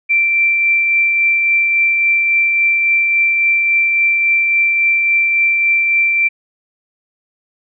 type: tone with tremolo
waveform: sine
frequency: 2349 Hz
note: D7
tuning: in tune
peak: -9 dBFS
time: 0.09-6.29 s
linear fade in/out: 20 ms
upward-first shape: triangle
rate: 3.6 Hz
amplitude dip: 30%
effects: none